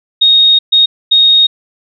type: tone bursts at uneven times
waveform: sine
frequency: 3729 Hz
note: A#7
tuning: in tune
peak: -4 dBFS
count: 3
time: 0.21-0.59 / 0.72-0.86 / 1.11-1.47 s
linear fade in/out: 10 ms
effects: none